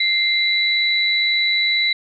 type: tone pair together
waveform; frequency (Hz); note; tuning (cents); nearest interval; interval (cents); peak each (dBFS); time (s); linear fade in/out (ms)
sine; 2093 / 3951; C7 / B7; 0 / 0; major seventh; 1100; -18 / -18; 0-1.93; 5
effects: none